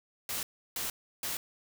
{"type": "noise bursts", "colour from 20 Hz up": "white", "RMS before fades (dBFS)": -35, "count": 3, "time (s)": [0.29, 1.37], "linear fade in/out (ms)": 2, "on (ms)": 140, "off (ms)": 330, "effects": []}